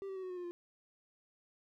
triangle tone with pitch steps, 392 / 384.4 / 376.9 / 369.6 / 362.4 / 355.3 / 348.4 Hz, G4 / G4 / F#4 / F#4 / F#4 / F4 / F4, 0 / -34 / +32 / -2 / -36 / +30 / -4 cents, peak -38 dBFS, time 0.02-0.51 s, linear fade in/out 0 ms, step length 70 ms, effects none

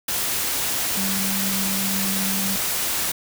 sine tone in noise, 194.1 Hz, G3, 17 cents flat, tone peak -26 dBFS, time 0.97-2.56 s, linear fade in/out 5 ms, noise white, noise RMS -24 dBFS, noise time 0.08-3.12 s, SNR -5 dB, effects none

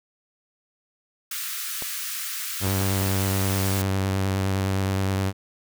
white high-pass noise, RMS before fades -31 dBFS, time 1.31-3.82 s, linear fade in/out 5 ms, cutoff 1200 Hz, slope 48 dB/octave
clicks, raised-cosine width 1 ms, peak -20 dBFS, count 4, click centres 1.823 / 2.669 / 2.815 / 3.017 s
sawtooth tone with vibrato, 96.3 Hz, G2, 30 cents flat, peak -18 dBFS, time 2.6-5.33 s, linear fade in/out 50 ms, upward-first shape triangle, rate 9.7 Hz, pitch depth 25 cents each way
effects none

